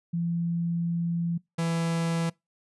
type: tone pair in turn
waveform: sine / 45% pulse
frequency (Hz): 169.8 / 166.31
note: F3 / E3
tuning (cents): -48 / +16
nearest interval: unison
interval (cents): 36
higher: first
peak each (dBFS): -25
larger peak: neither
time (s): 0.13-1.38 / 1.58-2.3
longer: first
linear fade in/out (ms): 10
effects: noise-tail reverb RT60 0.2 s tail -24 dB re dry + resampled to 24000 Hz